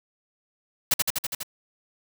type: noise with echo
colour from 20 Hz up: white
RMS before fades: -20 dBFS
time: 0.91-0.94 s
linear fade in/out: 5 ms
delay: 82 ms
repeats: 6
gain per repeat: -2 dB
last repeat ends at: 1.432 s
effects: none